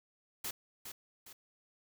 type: noise with echo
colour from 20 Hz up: white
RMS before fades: -39 dBFS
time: 0.44-0.51 s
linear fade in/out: 5 ms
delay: 410 ms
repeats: 2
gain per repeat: -7 dB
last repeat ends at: 1.33 s
effects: none